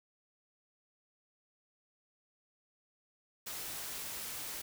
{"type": "noise", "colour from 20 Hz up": "white", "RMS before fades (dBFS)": -42, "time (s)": [3.46, 4.62], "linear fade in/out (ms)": 10, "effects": []}